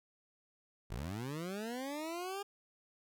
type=linear sweep; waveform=20% pulse; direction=up; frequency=45.75 to 407.9 Hz; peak=-34 dBFS; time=0.9-2.43 s; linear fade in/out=10 ms; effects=none